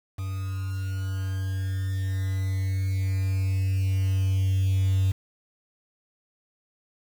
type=tone with level ramp; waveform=triangle; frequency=95.5 Hz; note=G2; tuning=45 cents flat; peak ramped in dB=-26 to -16 dBFS; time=0.18-5.12 s; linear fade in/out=10 ms; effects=tanh soft clip ceiling -15 dBFS + 7-bit